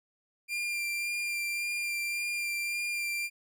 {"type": "tone with vibrato", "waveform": "40% pulse", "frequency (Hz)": 2386, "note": "D7", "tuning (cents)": 27, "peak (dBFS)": -30, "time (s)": [0.48, 3.3], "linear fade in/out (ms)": 50, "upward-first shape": "sine", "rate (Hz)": 1.8, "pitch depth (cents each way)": 15, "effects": []}